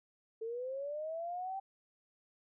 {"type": "linear sweep", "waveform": "sine", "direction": "up", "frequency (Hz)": [440, 784], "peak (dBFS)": -37, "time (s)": [0.41, 1.6], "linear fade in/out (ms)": 10, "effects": []}